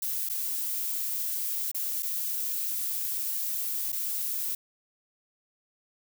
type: noise with dropouts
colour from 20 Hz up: violet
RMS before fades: -31 dBFS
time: 0.02-4.55 s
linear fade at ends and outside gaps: 5 ms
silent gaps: 0.29-0.297 / 1.716-1.745 / 2.024-2.029 / 3.92-3.926 s
effects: none